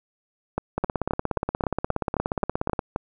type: two click trains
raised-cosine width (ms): 1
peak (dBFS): -10 / -10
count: 35 / 10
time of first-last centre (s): 0.78-2.792 / 0.58-2.961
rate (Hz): 16.9 / 3.78
effects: none